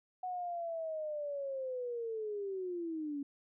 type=linear sweep; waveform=sine; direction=down; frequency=740 to 277.2 Hz; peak=-36 dBFS; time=0.23-3.23 s; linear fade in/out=5 ms; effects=none